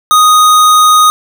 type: tone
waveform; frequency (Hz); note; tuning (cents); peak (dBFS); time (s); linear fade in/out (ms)
square; 1244; D#6; -1; -4; 0.11-1.1; 0
effects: none